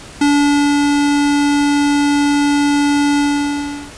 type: tone with ADSR envelope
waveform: square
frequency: 288.1 Hz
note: D4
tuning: 33 cents flat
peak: -10 dBFS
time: 0.21-3.93 s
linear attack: 5 ms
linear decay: 550 ms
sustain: -2 dB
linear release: 750 ms
effects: pink hiss -35 dBFS RMS until 3.97 s + resampled to 22050 Hz